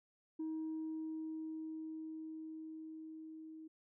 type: tone with level ramp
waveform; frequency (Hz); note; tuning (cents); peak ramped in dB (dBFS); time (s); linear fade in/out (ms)
sine; 316.8; D#4; +31; -36 to -49; 0.39-3.68; 10
effects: tanh soft clip ceiling -36 dBFS